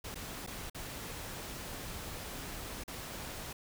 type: noise with dropouts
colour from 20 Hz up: pink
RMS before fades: -43 dBFS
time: 0.04-3.53 s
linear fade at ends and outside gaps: 5 ms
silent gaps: 0.145-0.155 / 0.465-0.473 / 0.699-0.746 / 2.838-2.878 s
effects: none

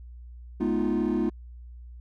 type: chord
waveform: triangle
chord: F half-diminished seventh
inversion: first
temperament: equal with one note detuned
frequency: 212.9 / 246.9 / 311.1 / 349.2 Hz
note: Ab3 / Cb4 / Eb4 / F4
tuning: +43 / 0 / 0 / 0 cents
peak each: -26 dBFS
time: 0.6-1.3 s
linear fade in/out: 10 ms
effects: tanh soft clip ceiling -16 dBFS + added 60 Hz sine -41 dBFS peak until 2 s

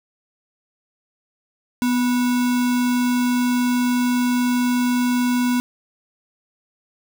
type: tone with sample-and-hold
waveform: sine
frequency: 246.9 Hz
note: B3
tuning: in tune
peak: -16 dBFS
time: 1.82-5.6 s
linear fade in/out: 0 ms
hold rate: 1225 Hz
effects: none

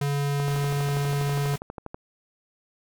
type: tone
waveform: square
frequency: 142.2 Hz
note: C#3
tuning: 45 cents sharp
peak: -24 dBFS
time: 0.01-1.56 s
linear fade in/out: 5 ms
type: click train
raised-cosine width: 1 ms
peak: -21 dBFS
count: 20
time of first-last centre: 0.4-1.945 s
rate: 12.3 Hz
type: noise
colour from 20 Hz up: pink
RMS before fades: -41 dBFS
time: 0.47-1.58 s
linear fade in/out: 10 ms
effects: none

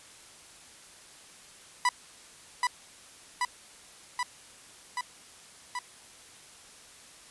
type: tone with echo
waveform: 30% pulse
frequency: 987.8 Hz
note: B5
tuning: in tune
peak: -19 dBFS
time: 1.85-1.89 s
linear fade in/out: 2 ms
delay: 780 ms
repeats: 5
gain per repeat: -2 dB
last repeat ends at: 5.79 s
effects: white hiss -52 dBFS RMS until 7.3 s + resampled to 24000 Hz

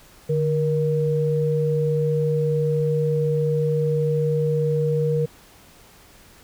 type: tone pair together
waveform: sine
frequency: 149.77 / 472.6 Hz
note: D3 / A#4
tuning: +34 / +24 cents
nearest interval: octave + minor sixth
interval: 1990 cents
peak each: -21 dBFS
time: 0.29-5.26 s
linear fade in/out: 10 ms
effects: pink hiss -50 dBFS RMS until 6.43 s

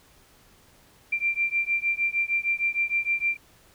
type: beating tone pair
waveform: sine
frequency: 2361 / 2367.5 Hz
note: D7 / D7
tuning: +9 / +13 cents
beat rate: 6.5 Hz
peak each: -26 dBFS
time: 1.12-3.37 s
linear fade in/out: 10 ms
effects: pink hiss -57 dBFS RMS until 3.74 s

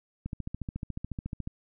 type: click train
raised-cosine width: 5 ms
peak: -22 dBFS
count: 18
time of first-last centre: 0.26-1.474 s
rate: 14 Hz
effects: none

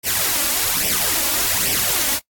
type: noise with flanger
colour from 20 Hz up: white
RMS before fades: -19 dBFS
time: 0.03-2.2 s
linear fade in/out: 50 ms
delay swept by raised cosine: 0.36 to 3.56 ms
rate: 1.2 Hz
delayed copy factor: +0.7
effects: noise-tail reverb RT60 0.1 s tail -20 dB re dry + AAC 64 kbps

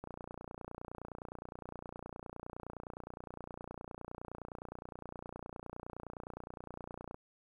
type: click train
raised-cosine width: 1 ms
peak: -30 dBFS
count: 212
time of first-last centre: 0.04-7.144 s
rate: 29.7 Hz
effects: 11-bit

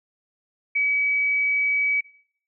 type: tone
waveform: sine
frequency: 2278 Hz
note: C#7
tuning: 47 cents sharp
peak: -19 dBFS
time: 0.75-2.01 s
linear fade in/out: 10 ms
effects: noise-tail reverb RT60 0.6 s tail -20 dB re dry

